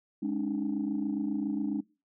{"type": "chord", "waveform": "sine", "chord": "Ab suspended fourth", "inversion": "none", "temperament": "equal with one note detuned", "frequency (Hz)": [207.7, 277.2, 304.5], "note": ["Ab3", "Db4", "Eb4"], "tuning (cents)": [0, 0, -37], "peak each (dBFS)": -32, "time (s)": [0.22, 1.81], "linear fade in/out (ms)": 10, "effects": ["noise-tail reverb RT60 0.3 s tail -22 dB re dry", "tanh soft clip ceiling -22 dBFS"]}